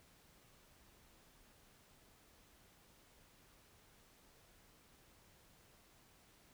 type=silence; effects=pink hiss -67 dBFS RMS until 6.53 s